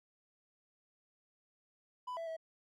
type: tone with pitch steps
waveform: triangle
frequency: 997 / 663 / 648 Hz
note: B5 / E5 / E5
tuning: +16 / +10 / -30 cents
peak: -37 dBFS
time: 2.07-2.367 s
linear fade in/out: 10 ms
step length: 99 ms
effects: none